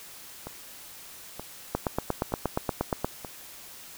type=two click trains; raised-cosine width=1 ms; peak=-22 / -11 dBFS; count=4 / 12; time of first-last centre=0.47-3.248 / 1.75-3.046 s; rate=1.08 / 8.49 Hz; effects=white hiss -46 dBFS RMS until 3.97 s